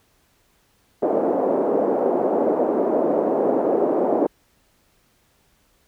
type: band-pass noise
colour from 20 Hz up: white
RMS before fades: -20 dBFS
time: 1.02-4.27 s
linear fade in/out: 10 ms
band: 270 to 620 Hz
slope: 24 dB/octave
effects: pink hiss -62 dBFS RMS until 5.87 s